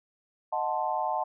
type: chord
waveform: sine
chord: D# diminished seventh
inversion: none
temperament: equal with one note detuned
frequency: 622.3 / 733.2 / 880 / 1046.5 Hz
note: D#5 / F#5 / A5 / C6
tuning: 0 / -16 / 0 / 0 cents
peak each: -34 / -31 / -30 / -35 dBFS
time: 0.52-1.24 s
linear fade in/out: 10 ms
effects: none